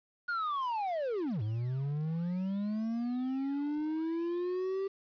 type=linear two-way sweep; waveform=triangle; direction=down then up; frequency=1452 to 103.83 to 392.9 Hz; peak=-29 dBFS; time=0.28-4.88 s; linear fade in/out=10 ms; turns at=1.42 s; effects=resampled to 11025 Hz + 10-bit